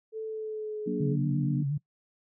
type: tone with pitch glide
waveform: sine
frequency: 440 to 421.3 Hz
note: A4 to G#4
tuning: 0 to +25 cents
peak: -32 dBFS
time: 0.12-1.17 s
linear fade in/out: 50 ms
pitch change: -75 cents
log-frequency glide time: 0.24-0.95 s
type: chord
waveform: sine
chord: Gb augmented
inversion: none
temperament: equal with one note detuned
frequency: 185 / 236.1 / 293.7 Hz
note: Gb3 / Bb3 / D4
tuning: 0 / +22 / 0 cents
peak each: -33 dBFS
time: 0.86-1.63 s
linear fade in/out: 10 ms
type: tone with vibrato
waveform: sine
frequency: 143.1 Hz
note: D3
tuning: 45 cents flat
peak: -26 dBFS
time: 1-1.78 s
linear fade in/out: 10 ms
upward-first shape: sine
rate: 8.5 Hz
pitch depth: 73 cents each way
effects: noise-tail reverb RT60 0.1 s tail -22 dB re dry